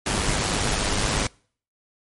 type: noise with amplitude modulation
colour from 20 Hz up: pink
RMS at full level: -21 dBFS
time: 0.06-1.27 s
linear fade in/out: 5 ms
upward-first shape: sine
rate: 103 Hz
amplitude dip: 50%
effects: noise-tail reverb RT60 0.5 s tail -26 dB re dry + MP3 48 kbps